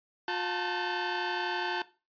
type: tone cluster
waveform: sawtooth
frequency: 357.2 / 879 / 911 / 1531 Hz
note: F4 / A5 / A#5 / G6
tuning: +39 / -2 / -40 / -41 cents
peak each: -31 / -30 / -37 / -32 dBFS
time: 0.28-1.82 s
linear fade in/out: 2 ms
effects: noise-tail reverb RT60 0.3 s tail -17 dB re dry + resampled to 11025 Hz